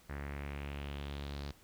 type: tone with low-pass filter sweep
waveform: sawtooth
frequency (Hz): 71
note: C#2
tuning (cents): +42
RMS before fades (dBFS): -42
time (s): 0.09-1.52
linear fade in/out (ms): 10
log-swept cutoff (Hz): 1800 to 4600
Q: 3
effects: pink hiss -63 dBFS RMS until 1.63 s